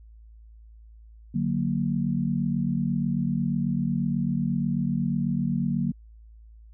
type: chord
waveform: sine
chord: D augmented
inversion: none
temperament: equal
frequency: 146.83 / 185 / 233.1 Hz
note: D3 / F#3 / A#3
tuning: 0 / 0 / 0 cents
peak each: -28 / -27 / -27 dBFS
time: 1.34-5.92 s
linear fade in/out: 10 ms
effects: added 55 Hz sine -46 dBFS peak until 6.73 s